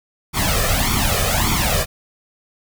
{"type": "noise with flanger", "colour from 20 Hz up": "pink", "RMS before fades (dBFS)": -18, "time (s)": [0.33, 1.86], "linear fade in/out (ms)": 50, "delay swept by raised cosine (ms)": [0.88, 1.69], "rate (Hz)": 1.7, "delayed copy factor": 0.8, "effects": []}